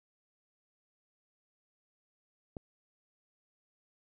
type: click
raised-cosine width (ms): 2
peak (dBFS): -27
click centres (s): 2.568
effects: none